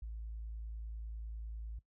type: tone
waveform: sine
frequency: 55 Hz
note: A1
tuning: in tune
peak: -40 dBFS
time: 0.02-1.79 s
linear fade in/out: 5 ms
effects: noise-tail reverb RT60 0.1 s tail -17 dB re dry + tanh soft clip ceiling -36 dBFS